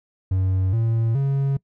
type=tone with pitch steps; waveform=triangle; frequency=94.1 / 113.86 / 137.77 Hz; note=F#2 / A#2 / C#3; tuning=+30 / -40 / -10 cents; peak=-16 dBFS; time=0.31-1.57 s; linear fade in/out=5 ms; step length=420 ms; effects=noise-tail reverb RT60 0.1 s tail -23 dB re dry